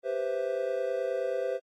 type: chord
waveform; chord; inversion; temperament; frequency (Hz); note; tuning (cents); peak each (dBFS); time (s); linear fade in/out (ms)
triangle; C major seventh; second; equal; 392 / 493.9 / 523.3 / 659.3; G4 / B4 / C5 / E5; 0 / 0 / 0 / 0; -34 / -32 / -29 / -35; 0.03-1.6; 50
effects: AAC 48 kbps